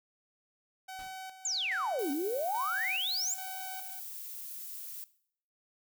sawtooth tone with tremolo, 757 Hz, F#5, 39 cents sharp, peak -38 dBFS, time 0.88-4 s, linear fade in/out 10 ms, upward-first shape square, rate 1.2 Hz, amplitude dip 65%
pink noise with exponential decay, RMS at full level -50 dBFS, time 0.99-1.26 s, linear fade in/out 2 ms, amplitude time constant 57 ms
sine exponential two-way sweep, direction down then up, 7500 to 268 to 7500 Hz, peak -30 dBFS, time 1.45-3.34 s, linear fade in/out 2 ms, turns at 2.11 s
violet noise, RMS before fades -43 dBFS, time 1.99-5.04 s, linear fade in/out 0 ms
effects noise-tail reverb RT60 0.6 s tail -18 dB re dry

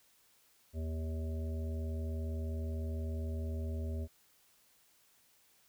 harmonic tone with a mistuned harmonic, 79.9 Hz, D#2, 47 cents sharp, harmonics 1 / 3 / 5 / 7 / 8, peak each -35 / -45 / -49 / -52 / -53 dBFS, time 0.73-4.08 s, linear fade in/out 50 ms, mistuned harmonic 5, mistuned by -15 cents, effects white hiss -68 dBFS RMS until 5.68 s

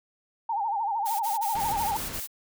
sine tone with vibrato, 858 Hz, A5, 44 cents flat, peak -25 dBFS, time 0.49-1.97 s, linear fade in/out 5 ms, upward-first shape sine, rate 13 Hz, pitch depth 140 cents each way
blue noise bursts, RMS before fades -35 dBFS, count 7, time 1.05-2.274 s, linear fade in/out 20 ms, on 150 ms, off 29 ms
pink noise, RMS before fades -37 dBFS, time 1.55-2.2 s, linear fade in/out 2 ms
effects none

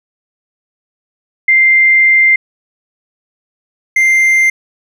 sine / triangle tone pair in turn, 2093 / 2093 Hz, C7 / C7, 0 / 0 cents, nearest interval unison, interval 0 cents, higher neither, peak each -5 dBFS, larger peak neither, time 1.48-2.36 / 3.96-4.5 s, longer first, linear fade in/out 5 ms, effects none

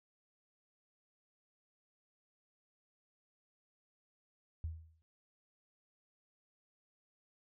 sine tone with exponential decay, 80.7 Hz, E2, 36 cents flat, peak -34 dBFS, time 4.64-5.02 s, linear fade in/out 0 ms, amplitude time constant 81 ms, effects none

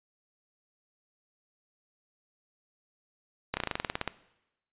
slowing click train, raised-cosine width 0.3 ms, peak -13 dBFS, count 13, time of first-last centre 3.54-4.077 s, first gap 30 ms, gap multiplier 1.07, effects noise-tail reverb RT60 0.9 s tail -18 dB re dry + resampled to 8000 Hz

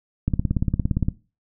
click train, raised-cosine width 5 ms, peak -8 dBFS, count 15, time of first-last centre 0.28-1.085 s, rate 17.4 Hz, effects noise-tail reverb RT60 0.3 s tail -18 dB re dry

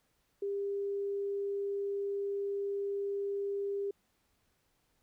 sine tone, 400 Hz, G4, 35 cents sharp, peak -32 dBFS, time 0.42-3.91 s, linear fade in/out 5 ms, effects pink hiss -75 dBFS RMS until 5.02 s

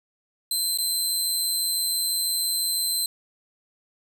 20% pulse tone with dropouts, 4093 Hz, C8, 39 cents flat, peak -17 dBFS, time 0.51-3.06 s, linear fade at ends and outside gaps 2 ms, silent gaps 0.775-0.785 s, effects 9-bit

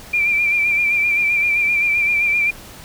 sine tone with vibrato, 2369 Hz, D7, 14 cents sharp, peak -14 dBFS, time 0.13-2.51 s, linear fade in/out 10 ms, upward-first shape sine, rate 7.7 Hz, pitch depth 42 cents each way, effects pink hiss -39 dBFS RMS until 2.84 s

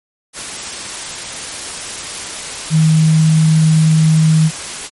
sine tone in noise, 158.2 Hz, D#3, 29 cents sharp, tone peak -7 dBFS, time 2.7-4.51 s, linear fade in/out 50 ms, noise white, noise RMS -25 dBFS, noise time 0.33-4.9 s, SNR +15 dB, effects MP3 48 kbps

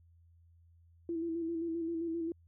sine tone with vibrato, 332.2 Hz, E4, 13 cents sharp, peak -33 dBFS, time 1.09-2.32 s, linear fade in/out 2 ms, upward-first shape square, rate 7.6 Hz, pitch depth 32 cents each way, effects added 84 Hz sine -60 dBFS peak until 2.47 s

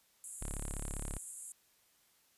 pink band-pass noise, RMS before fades -48 dBFS, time 0.24-1.52 s, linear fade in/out 0 ms, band 7200 to 11000 Hz, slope 96 dB/octave
sawtooth tone, 35.03 Hz, C#1, 19 cents sharp, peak -35 dBFS, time 0.41-1.18 s, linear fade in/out 10 ms
effects white hiss -70 dBFS RMS until 2.37 s + resampled to 32000 Hz

